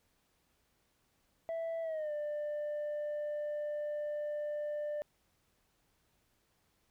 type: tone with pitch glide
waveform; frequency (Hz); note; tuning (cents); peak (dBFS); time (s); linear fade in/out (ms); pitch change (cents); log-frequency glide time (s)
sine; 659.3 to 594.2; E5 to D5; 0 to +20; -32; 1.49-5.02; 0; -180; 1.82-2.12
effects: tanh soft clip ceiling -34 dBFS + pink hiss -75 dBFS RMS until 6.9 s